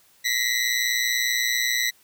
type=ring-modulated tone; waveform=20% pulse; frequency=1975.5 Hz; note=B6; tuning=in tune; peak=-13 dBFS; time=0.24-1.91 s; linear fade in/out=20 ms; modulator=60.1 Hz; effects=white hiss -58 dBFS RMS until 2.03 s